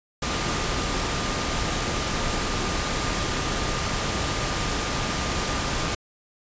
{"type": "tone in noise", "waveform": "sine", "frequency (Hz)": 1209, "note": "D6", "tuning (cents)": 50, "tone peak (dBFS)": -36, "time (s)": [0.22, 5.95], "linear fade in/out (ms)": 5, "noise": "pink", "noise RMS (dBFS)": -26, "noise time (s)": [0.22, 5.95], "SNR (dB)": -13, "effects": ["resampled to 16000 Hz"]}